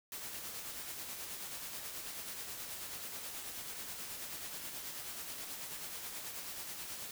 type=noise with tremolo; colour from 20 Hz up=white; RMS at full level=-43 dBFS; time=0.12-7.11 s; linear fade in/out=2 ms; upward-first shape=sine; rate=9.3 Hz; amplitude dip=35%; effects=none